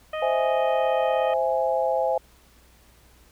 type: harmonic tone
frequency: 622.3 Hz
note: D#5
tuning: in tune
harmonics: 1 / 2 / 3 / 4 / 5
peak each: -28 / -34 / -38 / -40 / -42 dBFS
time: 0.13-1.34 s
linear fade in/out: 5 ms
type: chord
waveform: sine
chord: C augmented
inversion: none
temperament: equal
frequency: 523.3 / 659.3 / 830.6 Hz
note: C5 / E5 / G#5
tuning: 0 / 0 / 0 cents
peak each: -24 / -25 / -26 dBFS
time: 0.22-2.18 s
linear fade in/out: 5 ms
effects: added 60 Hz sine -57 dBFS peak until 3.31 s + pink hiss -57 dBFS RMS until 3.31 s